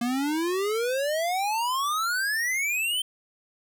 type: exponential sweep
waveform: square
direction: up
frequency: 233.7 to 3136 Hz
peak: -25 dBFS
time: 0.01-3.02 s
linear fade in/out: 5 ms
effects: none